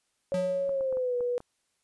sine tone with pitch glide, 554.4 to 488.2 Hz, C#5 to B4, 0 to -20 cents, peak -26 dBFS, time 0.32-1.38 s, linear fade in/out 0 ms, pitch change -220 cents, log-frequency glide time 0.69-1.16 s
square tone with exponential decay, 179 Hz, F3, 43 cents sharp, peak -30 dBFS, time 0.34-0.9 s, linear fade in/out 2 ms, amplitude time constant 120 ms
clicks, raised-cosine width 1 ms, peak -31 dBFS, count 6, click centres 0.693 / 0.809 / 0.926 / 0.971 / 1.207 / 1.404 s
effects white hiss -75 dBFS RMS until 1.83 s + resampled to 24000 Hz

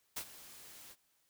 white noise with ADSR envelope, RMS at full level -38 dBFS, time 0.16-0.96 s, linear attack 10 ms, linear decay 71 ms, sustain -16 dB, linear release 46 ms, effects white hiss -75 dBFS RMS until 1.29 s

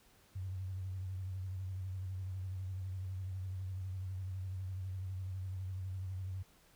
sine tone with vibrato, 93.8 Hz, F#2, 24 cents sharp, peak -38 dBFS, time 0.35-6.43 s, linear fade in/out 10 ms, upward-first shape sine, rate 12 Hz, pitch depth 48 cents each way, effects pink hiss -66 dBFS RMS until 6.75 s

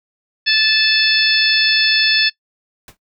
harmonic tone, 874 Hz, A5, 12 cents flat, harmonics 2 / 3 / 4 / 5 / 6, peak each -18 / -18 / -18 / -18 / -18 dBFS, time 0.46-2.3 s, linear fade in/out 20 ms
pink noise with exponential decay, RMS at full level -33 dBFS, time 2.88-2.97 s, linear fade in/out 2 ms, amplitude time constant 19 ms
effects noise-tail reverb RT60 0.1 s tail -20 dB re dry

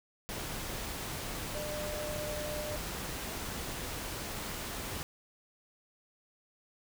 sine tone in noise, 600 Hz, D5, 37 cents sharp, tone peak -38 dBFS, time 1.55-2.76 s, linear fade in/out 0 ms, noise pink, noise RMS -39 dBFS, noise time 0.29-5.03 s, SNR -2 dB, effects none

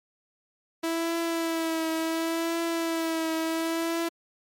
sawtooth tone with vibrato, 328.4 Hz, E4, 6 cents flat, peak -22 dBFS, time 0.83-4.09 s, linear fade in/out 10 ms, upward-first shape triangle, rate 0.7 Hz, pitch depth 35 cents each way, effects MP3 64 kbps

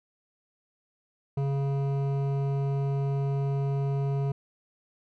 sine tone with hard clipping, 138.59 Hz, C#3, in tune, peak -27 dBFS, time 1.37-4.32 s, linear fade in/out 5 ms, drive 12 dB, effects none

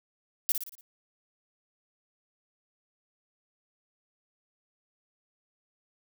violet noise with echo, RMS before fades -25 dBFS, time 0.49-0.52 s, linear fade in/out 0 ms, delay 58 ms, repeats 5, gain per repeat -6 dB, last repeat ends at 0.81 s, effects none

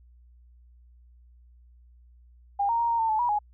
sine tone with pitch steps, 804 / 928 / 936 / 929 / 900 / 867 / 965 / 834 Hz, G5 / A#5 / A#5 / A#5 / A5 / A5 / B5 / G#5, +44 / -8 / +7 / -6 / +39 / -26 / -40 / +7 cents, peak -22 dBFS, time 2.59-3.39 s, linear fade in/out 10 ms, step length 100 ms, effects added 60 Hz sine -52 dBFS peak until 3.53 s

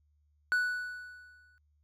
triangle tone with exponential decay, 1480 Hz, F#6, in tune, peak -22 dBFS, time 0.52-1.58 s, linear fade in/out 0 ms, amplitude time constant 230 ms, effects added 74 Hz sine -67 dBFS peak until 1.83 s

